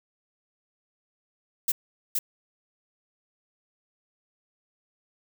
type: noise with echo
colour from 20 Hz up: violet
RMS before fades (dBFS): -24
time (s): 1.68-1.72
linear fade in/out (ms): 5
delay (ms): 470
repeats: 1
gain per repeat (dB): -2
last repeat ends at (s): 2.19
effects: none